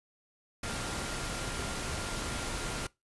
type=tone in noise; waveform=sine; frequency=1395 Hz; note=F6; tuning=2 cents flat; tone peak=-46 dBFS; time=0.63-2.87 s; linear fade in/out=5 ms; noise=pink; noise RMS=-36 dBFS; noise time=0.63-2.87 s; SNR=-13 dB; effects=noise-tail reverb RT60 0.2 s tail -22 dB re dry + resampled to 24000 Hz